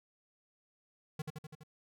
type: tone with echo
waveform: square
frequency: 153.8 Hz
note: D#3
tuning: 20 cents flat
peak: -36 dBFS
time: 1.19-1.22 s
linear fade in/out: 5 ms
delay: 83 ms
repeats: 5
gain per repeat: -3 dB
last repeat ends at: 1.635 s
effects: none